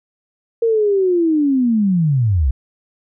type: linear sweep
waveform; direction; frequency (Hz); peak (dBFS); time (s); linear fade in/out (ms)
sine; down; 466.2 to 58.2; -12; 0.62-2.51; 5
effects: none